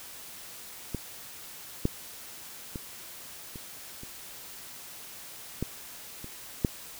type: clicks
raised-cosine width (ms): 3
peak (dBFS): -18 / -11 / -22 / -28 / -30 / -16 / -28 / -10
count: 8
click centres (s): 0.947 / 1.854 / 2.758 / 3.558 / 4.034 / 5.626 / 6.244 / 6.648
effects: white hiss -45 dBFS RMS until 6.99 s